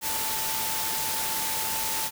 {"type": "tone in noise", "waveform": "sine", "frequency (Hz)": 883, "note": "A5", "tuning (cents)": 6, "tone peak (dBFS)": -35, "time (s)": [0.01, 2.11], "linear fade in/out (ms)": 50, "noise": "white", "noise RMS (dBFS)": -29, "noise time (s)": [0.01, 2.11], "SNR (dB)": -9, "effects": []}